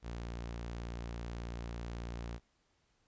sawtooth tone, 58.27 Hz, A#1, in tune, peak -36 dBFS, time 0.02-2.4 s, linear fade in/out 50 ms, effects pink hiss -75 dBFS RMS until 3.07 s + resampled to 16000 Hz

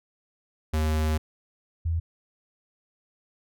square / sine tone pair in turn, 77.78 / 82.69 Hz, D#2 / E2, 0 / +6 cents, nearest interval minor second, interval 106 cents, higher second, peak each -23 dBFS, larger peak neither, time 0.73-1.18 / 1.85-2 s, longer first, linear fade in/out 10 ms, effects none

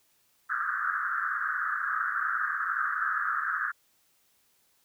pink band-pass noise, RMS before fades -30 dBFS, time 0.49-3.72 s, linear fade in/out 20 ms, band 1200 to 1700 Hz, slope 96 dB/octave, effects white hiss -68 dBFS RMS until 4.84 s

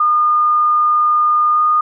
sine tone with pitch glide, 1217 to 1226.2 Hz, D#6 to D#6, -39 to -26 cents, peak -10 dBFS, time 0-1.81 s, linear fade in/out 5 ms, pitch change +13 cents, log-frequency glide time 1.52-1.6 s, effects none

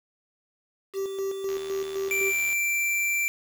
triangle tone with tremolo, 389.2 Hz, G4, 12 cents flat, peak -24 dBFS, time 0.93-2.33 s, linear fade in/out 50 ms, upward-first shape square, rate 3.9 Hz, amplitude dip 45%
click train, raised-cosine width 0.2 ms, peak -24 dBFS, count 81, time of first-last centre 1.49-2.529 s, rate 77 Hz
square tone, 2349 Hz, D7, in tune, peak -24 dBFS, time 2.11-3.28 s, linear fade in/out 0 ms
effects 7-bit

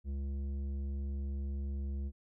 sine tone with tanh clipping, 69.3 Hz, C#2, in tune, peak -36 dBFS, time 0.04-2.12 s, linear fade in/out 50 ms, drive 10 dB, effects none

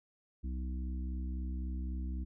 harmonic tone, 63.8 Hz, C2, 43 cents flat, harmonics 1 / 3 / 4 / 5, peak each -35 / -46 / -49 / -51 dBFS, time 0.43-2.25 s, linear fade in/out 20 ms, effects none

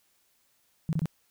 sine tone bursts, 159.7 Hz, D#3, 45 cents sharp, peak -24 dBFS, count 3, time 0.89-1.057 s, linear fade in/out 0 ms, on 39 ms, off 25 ms, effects white hiss -69 dBFS RMS until 1.3 s

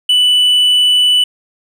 triangle tone, 2976 Hz, F#7, 9 cents sharp, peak -6 dBFS, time 0.09-1.24 s, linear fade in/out 5 ms, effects none

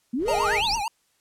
sine exponential sweep, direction up, 221.3 to 6160 Hz, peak -23 dBFS, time 0.13-0.76 s, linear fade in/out 10 ms
brown noise, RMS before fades -39 dBFS, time 0.18-0.83 s, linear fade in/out 50 ms
square chord, Ab suspended second, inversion none, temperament equal, 415.3 / 466.2 / 622.3 Hz, Ab4 / Bb4 / Eb5, 0 / 0 / 0 cents, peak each -29 / -34 / -34 dBFS, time 0.25-0.62 s, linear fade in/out 50 ms
square tone with vibrato, 863 Hz, A5, 34 cents flat, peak -26 dBFS, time 0.28-0.88 s, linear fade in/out 2 ms, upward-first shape triangle, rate 8.8 Hz, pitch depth 170 cents each way
effects white hiss -67 dBFS RMS until 1.2 s + low-pass 11000 Hz 12 dB/octave

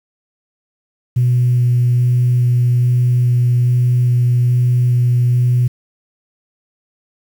sine tone with vibrato, 122.8 Hz, B2, 9 cents flat, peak -9 dBFS, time 1.16-5.68 s, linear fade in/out 10 ms, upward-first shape square, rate 1.2 Hz, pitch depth 8 cents each way, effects tanh soft clip ceiling -6 dBFS + 7-bit

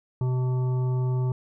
harmonic tone, 127.1 Hz, C3, 50 cents flat, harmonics 1 / 3 / 5 / 7 / 9, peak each -22 / -35 / -46 / -42 / -48 dBFS, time 0.21-1.32 s, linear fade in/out 2 ms, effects none

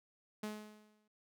sawtooth tone with exponential decay, 212.5 Hz, G#3, 40 cents sharp, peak -34 dBFS, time 0.43-1.08 s, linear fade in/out 5 ms, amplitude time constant 140 ms, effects none

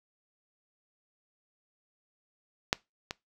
clicks, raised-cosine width 0.2 ms, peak -6 / -17 dBFS, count 2, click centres 2.729 / 3.109 s, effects noise-tail reverb RT60 0.2 s tail -22 dB re dry

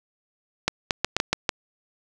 clicks, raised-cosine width 0.2 ms, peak -3 dBFS, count 7, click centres 0.68 / 0.908 / 1.046 / 1.166 / 1.201 / 1.33 / 1.492 s, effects none

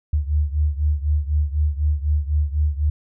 sine beating tone pair, 73.42 / 77.42 Hz, D2 / D#2, 0 / -8 cents, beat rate 4 Hz, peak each -19 / -22 dBFS, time 0.13-2.9 s, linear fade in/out 5 ms, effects none

